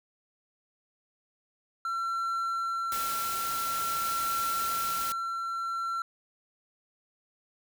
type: tone with tremolo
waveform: triangle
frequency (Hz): 1355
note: E6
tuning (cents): +47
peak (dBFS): -26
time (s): 1.85-6.02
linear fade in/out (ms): 2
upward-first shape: triangle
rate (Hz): 0.49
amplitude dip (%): 30
type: noise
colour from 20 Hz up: white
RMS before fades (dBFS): -36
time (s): 2.92-5.12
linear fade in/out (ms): 0
effects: none